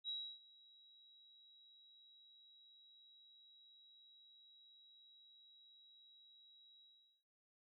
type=tone with ADSR envelope; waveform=sine; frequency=3861 Hz; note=B7; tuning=40 cents flat; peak=-40 dBFS; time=0.04-7.24 s; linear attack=47 ms; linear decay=300 ms; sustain=-23 dB; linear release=430 ms; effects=noise-tail reverb RT60 0.8 s tail -23 dB re dry